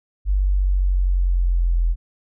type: linear sweep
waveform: sine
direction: down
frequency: 48.83 to 42 Hz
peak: -15 dBFS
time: 0.25-1.96 s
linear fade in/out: 50 ms
effects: none